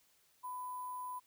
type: tone with sample-and-hold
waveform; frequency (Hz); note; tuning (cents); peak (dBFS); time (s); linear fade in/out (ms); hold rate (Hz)
sine; 1000; B5; +21; -40; 0.43-1.2; 20; 11025
effects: white hiss -71 dBFS RMS until 1.26 s